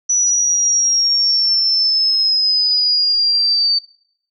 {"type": "linear sweep", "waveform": "sine", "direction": "down", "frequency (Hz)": [5920, 4573], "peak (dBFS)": -12, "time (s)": [0.09, 3.79], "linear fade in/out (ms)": 10, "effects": ["noise-tail reverb RT60 0.7 s tail -23 dB re dry"]}